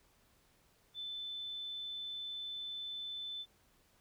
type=tone; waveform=sine; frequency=3520 Hz; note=A7; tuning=in tune; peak=-40 dBFS; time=0.94-3.46 s; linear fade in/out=50 ms; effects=pink hiss -70 dBFS RMS until 4 s